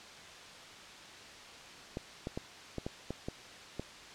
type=clicks; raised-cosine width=2 ms; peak=-23 dBFS; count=8; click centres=1.971 / 2.271 / 2.375 / 2.783 / 2.865 / 3.106 / 3.285 / 3.796 s; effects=white hiss -50 dBFS RMS until 4.14 s + low-pass 5000 Hz 12 dB/octave